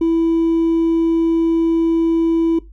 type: tone with hard clipping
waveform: triangle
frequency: 330 Hz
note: E4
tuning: 2 cents sharp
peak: -12 dBFS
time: 0.01-2.59 s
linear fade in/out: 5 ms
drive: 2 dB
effects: noise-tail reverb RT60 0.2 s tail -19 dB re dry + added 50 Hz sine -37 dBFS peak until 2.72 s